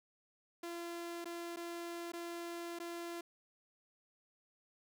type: tone with dropouts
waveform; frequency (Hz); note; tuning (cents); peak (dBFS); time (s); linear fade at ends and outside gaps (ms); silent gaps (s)
sawtooth; 341.9; F4; -37; -38; 0.63-3.21; 5; 1.245-1.255 / 1.562-1.569 / 2.12-2.134 / 2.789-2.799
effects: none